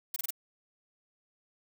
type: noise bursts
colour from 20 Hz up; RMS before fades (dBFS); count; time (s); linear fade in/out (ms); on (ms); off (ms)
blue; -33; 4; 0.14-0.306; 5; 22; 26
effects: none